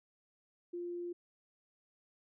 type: tone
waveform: sine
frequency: 349.2 Hz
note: F4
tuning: in tune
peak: -38 dBFS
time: 0.73-1.13 s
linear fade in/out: 10 ms
effects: none